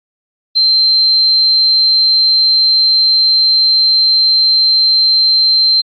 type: tone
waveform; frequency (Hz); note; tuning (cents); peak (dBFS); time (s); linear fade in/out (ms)
sine; 4127; C8; -25; -7; 0.55-5.82; 20
effects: AAC 64 kbps